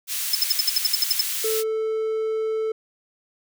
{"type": "high-pass noise", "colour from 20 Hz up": "white", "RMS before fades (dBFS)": -27, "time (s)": [0.07, 1.64], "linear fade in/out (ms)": 50, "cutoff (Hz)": 2100, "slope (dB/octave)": 12}
{"type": "tone bursts", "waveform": "square", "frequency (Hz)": 5230, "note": "E8", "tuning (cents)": -15, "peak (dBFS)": -16, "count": 11, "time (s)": [0.33, 1.212], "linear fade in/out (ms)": 5, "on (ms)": 22, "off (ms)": 64}
{"type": "tone", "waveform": "triangle", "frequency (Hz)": 440, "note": "A4", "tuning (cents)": 0, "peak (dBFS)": -20, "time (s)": [1.44, 2.72], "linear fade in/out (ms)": 5}
{"effects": []}